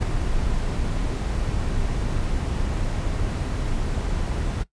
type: noise with ADSR envelope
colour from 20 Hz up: brown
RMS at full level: -18 dBFS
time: 0-4.64 s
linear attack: 28 ms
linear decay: 6 ms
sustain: -6 dB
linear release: 20 ms
effects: noise-tail reverb RT60 0.1 s tail -17 dB re dry + resampled to 22050 Hz